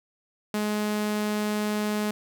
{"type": "tone", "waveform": "sawtooth", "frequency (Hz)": 210.5, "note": "G#3", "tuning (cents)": 24, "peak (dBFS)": -21, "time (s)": [0.54, 2.11], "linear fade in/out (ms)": 2, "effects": ["9-bit"]}